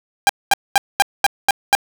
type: tone bursts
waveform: sawtooth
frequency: 800 Hz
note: G5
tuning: 35 cents sharp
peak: -5 dBFS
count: 7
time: 0.27-1.751 s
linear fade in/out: 0 ms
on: 23 ms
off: 220 ms
effects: none